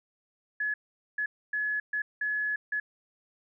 sine tone bursts at uneven times, 1700 Hz, G#6, 40 cents sharp, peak -27 dBFS, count 6, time 0.6-0.74 / 1.18-1.26 / 1.53-1.8 / 1.93-2.02 / 2.21-2.56 / 2.72-2.8 s, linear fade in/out 5 ms, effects none

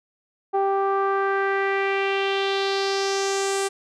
sawtooth tone with low-pass filter sweep, 392 Hz, G4, in tune, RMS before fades -23 dBFS, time 0.53-3.69 s, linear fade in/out 20 ms, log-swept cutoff 840 to 8800 Hz, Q 2.8, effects none

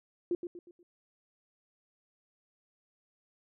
sine tone with echo, 349.2 Hz, F4, in tune, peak -27 dBFS, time 0.31-0.35 s, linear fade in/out 2 ms, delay 120 ms, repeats 4, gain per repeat -8 dB, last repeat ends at 0.83 s, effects none

